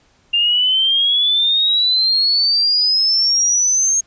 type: exponential sweep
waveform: sine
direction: up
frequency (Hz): 2789 to 6500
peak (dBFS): -12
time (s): 0.33-4.01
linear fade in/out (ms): 10
effects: pink hiss -56 dBFS RMS until 4.06 s + resampled to 16000 Hz